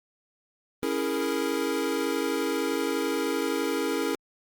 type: chord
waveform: square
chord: A# half-diminished seventh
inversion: first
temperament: equal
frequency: 277.2 / 329.6 / 415.3 / 466.2 Hz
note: C#4 / E4 / G#4 / A#4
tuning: 0 / 0 / 0 / 0 cents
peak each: -32 dBFS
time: 0.83-4.15 s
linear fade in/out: 0 ms
effects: Opus 32 kbps